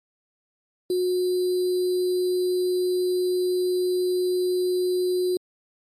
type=tone with sample-and-hold; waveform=sine; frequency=363 Hz; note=F#4; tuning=33 cents flat; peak=-20 dBFS; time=0.9-5.37 s; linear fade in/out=2 ms; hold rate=4410 Hz; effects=MP3 64 kbps